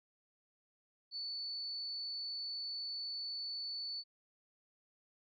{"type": "tone", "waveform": "sine", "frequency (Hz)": 4472, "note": "C#8", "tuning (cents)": 14, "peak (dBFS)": -39, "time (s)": [1.11, 4.04], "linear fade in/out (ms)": 50, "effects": []}